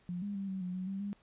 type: tone with pitch steps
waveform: sine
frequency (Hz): 177.1 / 203.2 / 196.3 / 190.3 / 180.6 / 185.1 / 194.5 / 202.2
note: F3 / G#3 / G3 / F#3 / F#3 / F#3 / G3 / G#3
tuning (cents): +24 / -38 / +3 / +49 / -42 / +1 / -13 / -46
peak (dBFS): -35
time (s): 0.09-1.13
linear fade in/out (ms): 0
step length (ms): 130
effects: pink hiss -67 dBFS RMS until 1.22 s + resampled to 8000 Hz